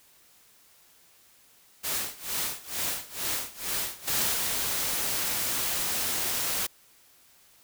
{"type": "noise with tremolo", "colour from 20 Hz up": "white", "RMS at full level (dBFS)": -29, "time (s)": [1.83, 4.54], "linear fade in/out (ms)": 20, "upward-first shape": "sine", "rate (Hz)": 2.2, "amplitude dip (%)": 90}
{"type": "noise", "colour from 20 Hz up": "white", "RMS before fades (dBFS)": -29, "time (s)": [4.07, 6.67], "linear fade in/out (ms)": 10}
{"effects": ["white hiss -59 dBFS RMS until 7.63 s"]}